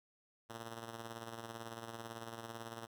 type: tone with tremolo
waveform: 5% pulse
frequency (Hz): 114.8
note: A#2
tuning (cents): -26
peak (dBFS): -32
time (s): 0.49-2.87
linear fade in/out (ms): 20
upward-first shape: sine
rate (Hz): 18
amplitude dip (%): 55
effects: none